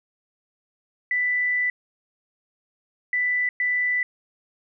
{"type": "tone bursts at uneven times", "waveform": "sine", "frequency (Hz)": 1984, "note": "B6", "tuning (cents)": 7, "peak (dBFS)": -20, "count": 3, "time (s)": [[1.11, 1.7], [3.13, 3.49], [3.6, 4.03]], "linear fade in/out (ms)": 2, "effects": []}